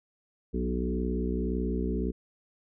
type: harmonic tone with a mistuned harmonic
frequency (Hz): 61.7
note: B1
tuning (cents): -1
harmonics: 1 / 3 / 4 / 5 / 6 / 7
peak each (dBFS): -31 / -33 / -34 / -38 / -36 / -37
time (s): 0.53-2.12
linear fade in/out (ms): 20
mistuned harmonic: 6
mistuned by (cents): +18
effects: none